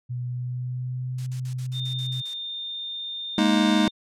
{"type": "tone with pitch glide", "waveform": "sine", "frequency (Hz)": [123.47, 127.46], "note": ["B2", "C3"], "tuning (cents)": [0, -45], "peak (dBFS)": -27, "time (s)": [0.09, 2.22], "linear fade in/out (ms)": 20, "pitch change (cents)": 55, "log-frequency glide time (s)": [0.25, 1.15]}
{"type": "noise bursts", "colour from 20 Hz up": "blue", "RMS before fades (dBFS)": -40, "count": 9, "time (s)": [1.18, 2.338], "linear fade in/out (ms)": 5, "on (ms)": 86, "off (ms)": 48}
{"type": "tone", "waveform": "sine", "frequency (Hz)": 3624, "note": "A#7", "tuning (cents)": -50, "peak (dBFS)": -30, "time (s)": [1.72, 3.91], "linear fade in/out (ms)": 50}
{"type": "chord", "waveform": "square", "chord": "Ab suspended second", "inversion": "none", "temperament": "just", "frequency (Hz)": [207.7, 233.6, 311.5], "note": ["Ab3", "Bb3", "Eb4"], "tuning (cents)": [0, 4, 2], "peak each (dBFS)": [-22, -25, -23], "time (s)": [3.38, 3.88], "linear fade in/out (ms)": 2}
{"effects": ["low-pass 7000 Hz 12 dB/octave"]}